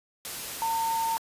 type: tone in noise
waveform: sine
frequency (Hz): 906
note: A#5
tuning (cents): -50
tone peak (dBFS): -25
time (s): 0.62-1.17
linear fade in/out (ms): 0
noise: white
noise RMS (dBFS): -36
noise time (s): 0.25-1.18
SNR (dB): +8
effects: resampled to 32000 Hz